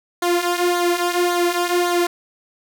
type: tone with flanger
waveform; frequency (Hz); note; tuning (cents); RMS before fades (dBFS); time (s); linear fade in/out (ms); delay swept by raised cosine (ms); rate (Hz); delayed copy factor
sawtooth; 351.1; F4; +9; -19; 0.22-2.07; 5; 0.37 to 3.37; 1.8; -0.7
effects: none